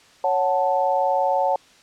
sine chord, F# minor, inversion second, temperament equal, 554.4 / 740 / 880 Hz, C#5 / F#5 / A5, 0 / 0 / 0 cents, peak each -22 dBFS, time 0.24-1.56 s, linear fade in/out 2 ms, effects white hiss -52 dBFS RMS until 1.82 s + low-pass 6000 Hz 12 dB/octave

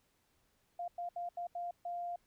sine tone bursts at uneven times, 698.5 Hz, F5, in tune, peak -37 dBFS, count 6, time 0.79-0.88 / 0.98-1.09 / 1.16-1.29 / 1.37-1.47 / 1.55-1.71 / 1.85-2.16 s, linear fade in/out 5 ms, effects pink hiss -75 dBFS RMS until 2.26 s

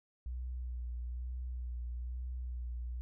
sine tone with vibrato, 61.2 Hz, B1, 15 cents flat, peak -37 dBFS, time 0.26-3.01 s, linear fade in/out 0 ms, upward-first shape sine, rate 1.1 Hz, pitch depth 32 cents each way, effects none

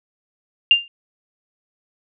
sine tone with exponential decay, 2796 Hz, F7, 1 cent sharp, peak -5 dBFS, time 0.71-0.88 s, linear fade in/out 1 ms, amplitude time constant 36 ms, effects none

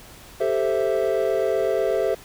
triangle chord, A minor seventh, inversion third, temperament equal, 392 / 440 / 523.3 / 659.3 Hz, G4 / A4 / C5 / E5, 0 / 0 / 0 / 0 cents, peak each -23 dBFS, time 0.4-2.15 s, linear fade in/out 10 ms, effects pink hiss -45 dBFS RMS until 2.24 s

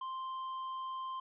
sine tone with tanh clipping, 1046.5 Hz, C6, in tune, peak -39 dBFS, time 0.01-1.2 s, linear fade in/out 5 ms, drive 6 dB, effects resampled to 8000 Hz

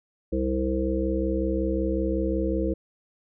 harmonic tone, 65.41 Hz, C2, in tune, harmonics 1 / 3 / 5 / 7 / 8, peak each -28 / -31 / -27 / -31 / -31 dBFS, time 0.32-2.74 s, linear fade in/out 10 ms, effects none

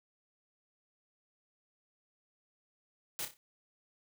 white noise with echo, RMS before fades -38 dBFS, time 3.19-3.25 s, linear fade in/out 0 ms, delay 30 ms, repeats 4, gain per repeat -8 dB, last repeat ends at 3.37 s, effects none

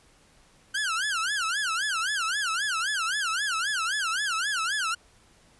sawtooth tone with vibrato, 1494 Hz, F#6, 16 cents sharp, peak -22 dBFS, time 0.74-4.95 s, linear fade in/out 10 ms, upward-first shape sine, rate 3.8 Hz, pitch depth 250 cents each way, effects pink hiss -59 dBFS RMS until 5.59 s + resampled to 24000 Hz

